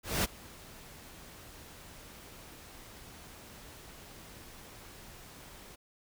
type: noise with ADSR envelope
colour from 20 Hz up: pink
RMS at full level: -28 dBFS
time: 0.03-5.76 s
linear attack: 210 ms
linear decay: 22 ms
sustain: -23 dB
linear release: 14 ms
effects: none